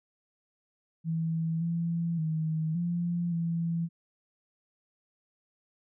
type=tone with pitch steps; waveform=sine; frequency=163 / 168.3 / 158.3 / 172.8 / 167.4 Hz; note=E3 / E3 / D#3 / F3 / E3; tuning=-19 / +36 / +30 / -18 / +27 cents; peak=-27 dBFS; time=1.04-3.89 s; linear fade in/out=50 ms; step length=570 ms; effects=none